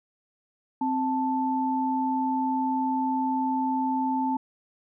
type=tone pair together; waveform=sine; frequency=261.6 / 880 Hz; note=C4 / A5; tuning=0 / 0 cents; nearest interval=octave + major sixth; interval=2100 cents; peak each=-26 dBFS; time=0.81-4.37 s; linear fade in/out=5 ms; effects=none